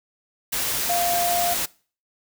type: tone in noise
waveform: sine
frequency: 698.5 Hz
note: F5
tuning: in tune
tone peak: -21 dBFS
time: 0.89-1.54 s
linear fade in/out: 10 ms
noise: white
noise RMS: -25 dBFS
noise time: 0.52-1.66 s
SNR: +1 dB
effects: noise-tail reverb RT60 0.4 s tail -22 dB re dry